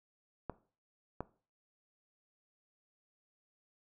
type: clicks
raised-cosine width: 1 ms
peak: -23 dBFS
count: 2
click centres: 0.497 / 1.206 s
effects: noise-tail reverb RT60 0.4 s tail -18 dB re dry